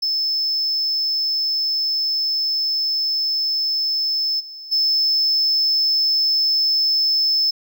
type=tone with level steps; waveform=triangle; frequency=5250 Hz; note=E8; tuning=8 cents flat; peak=-17 / -32 / -14 dBFS; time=0.02-7.51 s; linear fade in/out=10 ms; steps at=4.39 / 4.71 s; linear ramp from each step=20 ms; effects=none